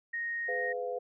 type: tone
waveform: sine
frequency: 1864.7 Hz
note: A#6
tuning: in tune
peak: -32 dBFS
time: 0.13-0.73 s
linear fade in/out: 10 ms
type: chord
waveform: sine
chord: F diminished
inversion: first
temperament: just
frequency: 419.1 / 502.9 / 698.5 Hz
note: Ab4 / Cb5 / F5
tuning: +16 / +31 / 0 cents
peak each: -40 / -34 / -39 dBFS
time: 0.48-0.99 s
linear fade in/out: 10 ms
effects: none